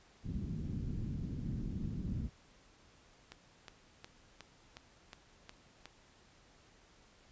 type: low-pass noise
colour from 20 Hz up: white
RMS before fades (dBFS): -39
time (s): 0.23-2.3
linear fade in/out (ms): 50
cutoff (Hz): 220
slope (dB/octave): 24
type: click train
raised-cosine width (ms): 0.2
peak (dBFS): -30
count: 8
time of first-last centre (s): 3.32-5.856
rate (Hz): 2.76
effects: pink hiss -64 dBFS RMS until 7.31 s + resampled to 16000 Hz